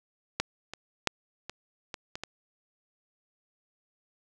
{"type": "clicks", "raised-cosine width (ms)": 0.2, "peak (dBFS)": [-9, -21, -6, -20, -19, -19, -18], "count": 7, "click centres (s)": [0.4, 0.736, 1.073, 1.496, 1.942, 2.155, 2.236], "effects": []}